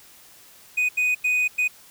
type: tone bursts at uneven times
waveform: triangle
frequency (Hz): 2489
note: D#7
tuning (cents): 0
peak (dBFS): -17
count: 4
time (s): 0.77-0.89 / 0.97-1.15 / 1.24-1.48 / 1.58-1.68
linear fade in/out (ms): 10
effects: white hiss -50 dBFS RMS until 1.9 s